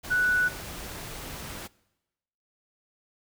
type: tone in noise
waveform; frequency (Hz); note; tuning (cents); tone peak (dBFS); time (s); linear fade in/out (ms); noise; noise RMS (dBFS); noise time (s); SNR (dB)
sine; 1480; F#6; 0; -21; 0.1-0.49; 20; pink; -39; 0.03-1.68; +15
effects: noise-tail reverb RT60 1.0 s tail -23 dB re dry